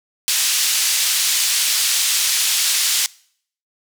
pink band-pass noise, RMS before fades -18 dBFS, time 0.28-3.06 s, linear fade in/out 0 ms, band 3600 to 11000 Hz, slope 12 dB/octave, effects noise-tail reverb RT60 0.6 s tail -23 dB re dry

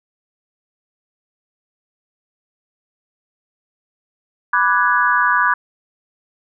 sine chord, G# half-diminished seventh, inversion first, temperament equal with one note detuned, 987.8 / 1174.7 / 1480 / 1666 Hz, B5 / D6 / F#6 / G#6, 0 / 0 / 0 / +5 cents, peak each -18 dBFS, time 4.53-5.54 s, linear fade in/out 5 ms, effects none

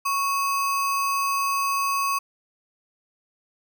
sine tone with sample-and-hold, 1108.7 Hz, C#6, in tune, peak -21 dBFS, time 0.05-2.19 s, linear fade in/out 10 ms, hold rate 3675 Hz, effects none

